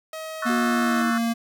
sawtooth tone, 635 Hz, D#5, 35 cents sharp, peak -28 dBFS, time 0.13-1.02 s, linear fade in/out 2 ms
sine chord, F# minor seventh, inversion second, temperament just, 1110 / 1332 / 1480 / 1776 Hz, C#6 / E6 / F#6 / A6, +2 / +18 / 0 / +16 cents, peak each -30 / -30 / -30 / -33 dBFS, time 0.42-1.18 s, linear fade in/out 5 ms
square tone with pitch glide, 238.4 to 231.2 Hz, A#3 to A#3, +39 to -14 cents, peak -22 dBFS, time 0.45-1.34 s, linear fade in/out 20 ms, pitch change -53 cents, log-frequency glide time 0.83-1.18 s
sine linear sweep, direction down, 370 to 320 Hz, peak -30 dBFS, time 0.49-1.11 s, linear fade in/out 10 ms
effects none

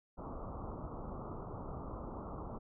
pink low-pass noise, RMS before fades -44 dBFS, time 0.17-2.59 s, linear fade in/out 20 ms, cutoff 1300 Hz, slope 96 dB/octave, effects none

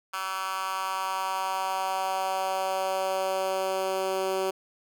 10% pulse tone with high-pass filter sweep, 190.1 Hz, F#3, 47 cents sharp, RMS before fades -29 dBFS, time 0.13-4.51 s, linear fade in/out 10 ms, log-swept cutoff 1300 to 390 Hz, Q 2.5, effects none

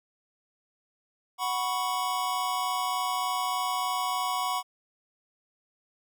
square chord, F# suspended fourth, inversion none, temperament just, 740 / 986.7 / 1110 Hz, F#5 / B5 / C#6, 0 / -2 / +2 cents, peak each -33 / -32 / -32 dBFS, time 1.38-4.63 s, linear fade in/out 50 ms, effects none

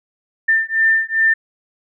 sine beating tone pair, 1791 / 1793.5 Hz, A6 / A6, +30 / +33 cents, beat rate 2.5 Hz, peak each -16 dBFS, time 0.48-1.34 s, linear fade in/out 10 ms, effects none

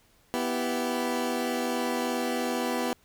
20% pulse chord, E minor, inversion second, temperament equal, 246.9 / 329.6 / 392 Hz, B3 / E4 / G4, 0 / 0 / 0 cents, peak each -24 / -29 / -29 dBFS, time 0.34-2.93 s, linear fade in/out 0 ms, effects pink hiss -63 dBFS RMS until 3.04 s

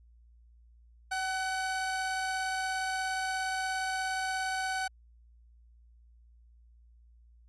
45% pulse tone pair together, 758.5 / 1500 Hz, F#5 / F#6, +43 / +23 cents, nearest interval octave, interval 1180 cents, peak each -33 / -34 dBFS, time 1.11-4.88 s, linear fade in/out 10 ms, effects added 58 Hz sine -56 dBFS peak until 7.48 s + resampled to 24000 Hz

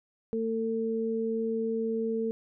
sine tone pair together, 225.3 / 449.5 Hz, A3 / A4, +41 / +37 cents, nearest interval octave, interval 1196 cents, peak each -31 / -29 dBFS, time 0.33-2.31 s, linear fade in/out 0 ms, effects none

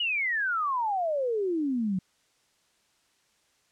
sine exponential sweep, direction down, 2960 to 179.2 Hz, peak -25 dBFS, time 0-1.99 s, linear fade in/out 5 ms, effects white hiss -68 dBFS RMS until 3.71 s + low-pass 8000 Hz 12 dB/octave

